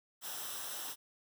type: noise with comb filter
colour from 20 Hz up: white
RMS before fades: -42 dBFS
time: 0.21-0.96 s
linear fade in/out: 50 ms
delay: 0.44 ms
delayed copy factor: -0.65
effects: none